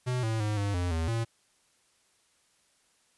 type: tone with pitch steps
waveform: square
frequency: 125.6 / 111.7 / 105.8 / 101.1 / 88.6 / 81.4 / 114.7 Hz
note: B2 / A2 / G#2 / G#2 / F2 / E2 / A#2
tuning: +30 / +27 / +33 / -46 / +25 / -21 / -28 cents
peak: -28 dBFS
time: 0.06-1.25 s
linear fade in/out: 20 ms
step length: 170 ms
effects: white hiss -68 dBFS RMS until 3.17 s + resampled to 24000 Hz